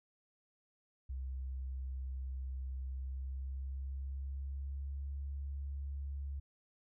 sine tone with pitch glide, 65.41 to 69.7 Hz, C2 to C#2, 0 to +10 cents, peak -38 dBFS, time 1.09-6.4 s, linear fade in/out 10 ms, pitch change +110 cents, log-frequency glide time 2.85-5.13 s, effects none

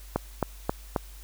click train, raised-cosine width 1 ms, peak -10 dBFS, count 4, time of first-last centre 0.16-0.962 s, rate 3.74 Hz, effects added 49 Hz sine -43 dBFS peak until 1.23 s + white hiss -52 dBFS RMS until 1.23 s

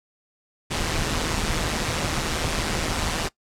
pink noise with amplitude modulation, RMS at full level -22 dBFS, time 0.7-3.29 s, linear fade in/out 20 ms, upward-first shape sine, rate 159 Hz, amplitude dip 65%, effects noise-tail reverb RT60 0.1 s tail -20 dB re dry + low-pass 8000 Hz 12 dB/octave

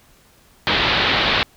white low-pass noise, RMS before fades -18 dBFS, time 0.67-1.43 s, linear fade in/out 0 ms, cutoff 4100 Hz, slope 48 dB/octave, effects pink hiss -53 dBFS RMS until 1.56 s

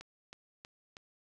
click train, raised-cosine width 0.2 ms, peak -30 dBFS, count 4, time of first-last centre 0.01-0.968 s, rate 3.13 Hz, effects none

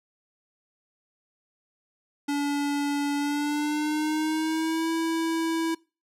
square tone with pitch glide, 286.7 to 327.4 Hz, D4 to E4, -42 to -12 cents, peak -25 dBFS, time 2.28-5.75 s, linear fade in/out 10 ms, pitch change +230 cents, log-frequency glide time 3.17-4.9 s, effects noise-tail reverb RT60 0.3 s tail -23 dB re dry + low-pass 12000 Hz 12 dB/octave

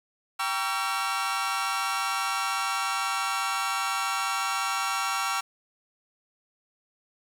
sawtooth chord, G diminished seventh, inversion none, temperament just, 784 / 940.8 / 1128.9 / 1354.7 Hz, G5 / Bb5 / Db6 / Fb6, 0 / +16 / +31 / +47 cents, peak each -29 / -31 / -28 / -26 dBFS, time 0.39-5.41 s, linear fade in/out 10 ms, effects low-pass 11000 Hz 12 dB/octave + 8-bit

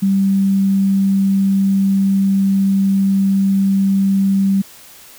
sine tone, 195.1 Hz, G3, 8 cents flat, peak -11 dBFS, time 0.02-4.62 s, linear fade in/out 10 ms, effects white hiss -41 dBFS RMS until 5.18 s

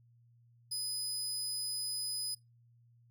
25% pulse tone, 5000 Hz, D#8, 8 cents sharp, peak -30 dBFS, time 0.71-2.35 s, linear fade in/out 10 ms, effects noise-tail reverb RT60 0.2 s tail -21 dB re dry + added 118 Hz sine -62 dBFS peak until 3.1 s

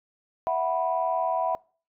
sine chord, E suspended second, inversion none, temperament equal with one note detuned, 659.3 / 740 / 983.2 Hz, E5 / F#5 / B5, 0 / 0 / -8 cents, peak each -26 / -27 / -28 dBFS, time 0.47-1.55 s, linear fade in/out 0 ms, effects noise-tail reverb RT60 0.4 s tail -24 dB re dry + tanh soft clip ceiling -13 dBFS

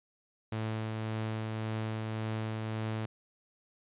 sawtooth tone with tremolo, 110 Hz, A2, in tune, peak -28 dBFS, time 0.52-3.06 s, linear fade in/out 5 ms, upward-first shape triangle, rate 1.8 Hz, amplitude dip 25%, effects resampled to 8000 Hz

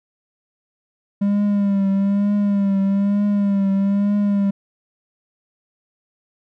triangle tone with vibrato, 200 Hz, G3, 35 cents sharp, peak -13 dBFS, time 1.21-4.51 s, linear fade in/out 10 ms, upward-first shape triangle, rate 1.1 Hz, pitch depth 51 cents each way, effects none

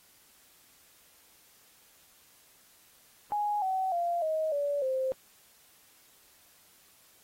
sine tone with pitch steps, 831 / 757.6 / 690.8 / 629.8 / 574.2 / 523.5 Hz, G#5 / F#5 / F5 / D#5 / D5 / C5, +1 / +41 / -19 / +21 / -39 / +1 cents, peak -27 dBFS, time 3.32-5.12 s, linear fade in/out 0 ms, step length 300 ms, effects white hiss -61 dBFS RMS until 7.23 s + AAC 48 kbps

